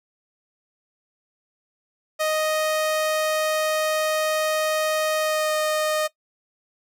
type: tone with pitch glide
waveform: sawtooth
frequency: 622.3 to 616.9 Hz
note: D#5 to D#5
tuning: 0 to -15 cents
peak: -17 dBFS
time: 2.19-6.08 s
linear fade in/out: 20 ms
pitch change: -15 cents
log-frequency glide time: 5.19-5.54 s
effects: noise-tail reverb RT60 0.1 s tail -18 dB re dry